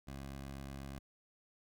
15% pulse tone, 68.3 Hz, C#2, 25 cents flat, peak -38 dBFS, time 0.07-0.99 s, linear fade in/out 10 ms, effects none

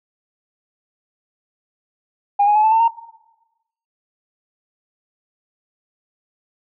sine tone with pitch steps, 811 / 831.9 / 853.3 / 875.3 / 897.8 / 920.9 Hz, G#5 / G#5 / G#5 / A5 / A5 / A#5, -41 / +3 / +47 / -9 / +35 / -21 cents, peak -10 dBFS, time 2.39-2.882 s, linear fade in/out 10 ms, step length 82 ms, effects noise-tail reverb RT60 1.0 s tail -19 dB re dry + tanh soft clip ceiling -7 dBFS

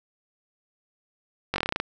slowing click train, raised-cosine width 0.3 ms, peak -9 dBFS, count 10, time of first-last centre 1.54-1.8 s, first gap 20 ms, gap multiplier 1.09, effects none

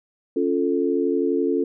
sine chord, Db augmented, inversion none, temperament equal, 277.2 / 349.2 / 440 Hz, Db4 / F4 / A4, 0 / 0 / 0 cents, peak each -23 dBFS, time 0.36-1.64 s, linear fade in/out 5 ms, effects none

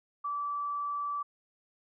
sine tone, 1158 Hz, D6, 25 cents flat, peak -31 dBFS, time 0.24-1.23 s, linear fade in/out 10 ms, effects none

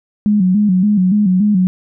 sine tone with vibrato, 196 Hz, G3, in tune, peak -9 dBFS, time 0.26-1.67 s, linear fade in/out 0 ms, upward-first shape square, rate 3.5 Hz, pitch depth 110 cents each way, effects none

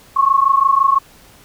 sine tone pair together, 1081 / 1106.9 Hz, C#6 / C#6, -44 / -3 cents, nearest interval unison, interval 41 cents, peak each -13 dBFS, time 0.16-0.99 s, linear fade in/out 10 ms, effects pink hiss -46 dBFS RMS until 1.44 s

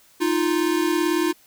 square tone pair together, 311.1 / 349.2 Hz, D#4 / F4, 0 / 0 cents, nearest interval major second, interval 200 cents, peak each -23 / -22 dBFS, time 0.2-1.33 s, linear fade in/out 20 ms, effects white hiss -55 dBFS RMS until 1.46 s

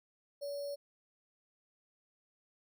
sine tone with sample-and-hold, 569 Hz, C#5, 45 cents sharp, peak -37 dBFS, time 0.41-0.76 s, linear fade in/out 20 ms, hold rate 4900 Hz, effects none

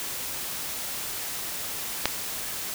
click, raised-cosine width 0.2 ms, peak -3 dBFS, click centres 2.056 s, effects white hiss -33 dBFS RMS until 2.74 s

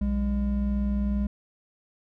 triangle tone pair together, 61 / 203.3 Hz, B1 / G#3, -21 / -37 cents, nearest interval octave + major sixth, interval 2084 cents, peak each -24 dBFS, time 0.01-1.27 s, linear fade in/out 5 ms, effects none

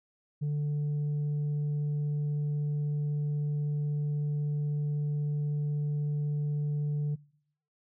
sine tone, 147.3 Hz, D3, 6 cents sharp, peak -25 dBFS, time 0.41-7.16 s, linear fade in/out 20 ms, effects noise-tail reverb RT60 0.7 s tail -25 dB re dry + tanh soft clip ceiling -27 dBFS

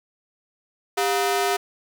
sawtooth ring-modulated tone, 554.4 Hz, C#5, in tune, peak -13 dBFS, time 0.97-1.57 s, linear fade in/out 10 ms, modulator 156 Hz, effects none

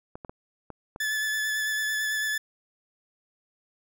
clicks, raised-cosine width 1 ms, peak -25 dBFS, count 5, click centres 0.155 / 0.248 / 0.295 / 0.703 / 0.961 s
40% pulse tone with vibrato, 1732 Hz, A6, 28 cents flat, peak -25 dBFS, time 1-2.38 s, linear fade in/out 5 ms, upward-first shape sine, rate 9 Hz, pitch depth 16 cents each way
effects none

